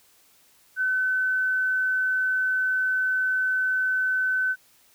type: tone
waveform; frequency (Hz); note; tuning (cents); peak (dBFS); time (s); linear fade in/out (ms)
sine; 1517; F#6; +43; -21; 0.76-4.56; 50
effects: white hiss -59 dBFS RMS until 4.94 s